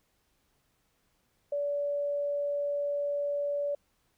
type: tone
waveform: sine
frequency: 575 Hz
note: D5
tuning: 37 cents flat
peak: -28 dBFS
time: 1.52-3.75 s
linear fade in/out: 5 ms
effects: pink hiss -73 dBFS RMS until 4.17 s